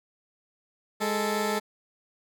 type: tone pair together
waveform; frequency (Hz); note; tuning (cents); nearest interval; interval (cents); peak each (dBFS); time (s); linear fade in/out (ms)
15% pulse; 207.9 / 440; G#3 / A4; +2 / 0; octave + minor second; 1298; -22; 1-1.6; 20
effects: none